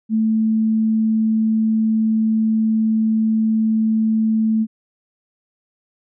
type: tone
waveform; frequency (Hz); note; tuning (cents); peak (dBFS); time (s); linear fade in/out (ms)
sine; 220.3; A3; +2; -14; 0.09-4.67; 50
effects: none